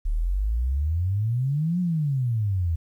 sine exponential two-way sweep, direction up then down, 35.76 to 183.1 to 79.6 Hz, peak -21 dBFS, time 0.05-2.76 s, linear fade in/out 10 ms, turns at 1.8 s, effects 10-bit

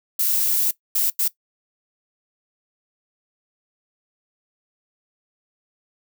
violet noise bursts at uneven times, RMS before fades -20 dBFS, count 3, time 0.19-0.71 / 0.95-1.1 / 1.19-1.28 s, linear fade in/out 5 ms, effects noise-tail reverb RT60 0.1 s tail -18 dB re dry

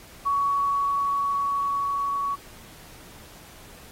sine tone with level ramp, 1122 Hz, C#6, 21 cents sharp, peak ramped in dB -20 to -24 dBFS, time 0.25-2.36 s, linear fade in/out 20 ms, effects pink hiss -48 dBFS RMS until 3.91 s + AAC 48 kbps

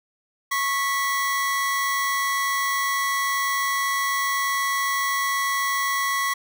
45% pulse tone pair together, 1101.1 / 1962 Hz, C#6 / B6, -12 / -12 cents, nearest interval minor seventh, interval 1000 cents, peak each -24 / -25 dBFS, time 0.51-6.34 s, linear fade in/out 10 ms, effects none

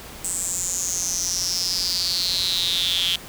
square tone with high-pass filter sweep, 89.7 Hz, F2, 47 cents sharp, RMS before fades -24 dBFS, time 0.24-3.16 s, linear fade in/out 5 ms, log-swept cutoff 8100 to 3200 Hz, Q 8.6, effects pink hiss -39 dBFS RMS until 3.28 s

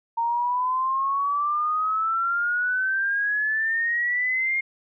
sine exponential sweep, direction up, 920 to 2140 Hz, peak -21 dBFS, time 0.17-4.61 s, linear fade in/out 10 ms, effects none

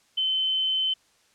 sine tone, 3065 Hz, G7, 40 cents flat, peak -22 dBFS, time 0.17-0.94 s, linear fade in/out 10 ms, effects white hiss -63 dBFS RMS until 1.34 s + low-pass 8000 Hz 12 dB/octave

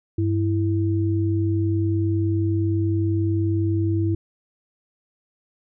sine tone pair together, 99.3 / 329.6 Hz, G2 / E4, +23 / 0 cents, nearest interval octave + major sixth, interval 2077 cents, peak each -20 / -23 dBFS, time 0.18-4.15 s, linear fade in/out 5 ms, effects none

